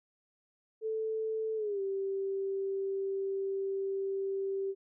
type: tone with pitch glide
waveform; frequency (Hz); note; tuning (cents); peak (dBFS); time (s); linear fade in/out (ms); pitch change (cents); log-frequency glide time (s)
sine; 440 to 389.7; A4 to G4; 0 to -10; -31; 0.81-4.75; 50; -210; 1.56-1.81
effects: none